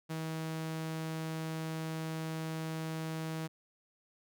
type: tone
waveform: sawtooth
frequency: 160 Hz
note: D#3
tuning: 49 cents sharp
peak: -32 dBFS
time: 0.09-3.48 s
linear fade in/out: 20 ms
effects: none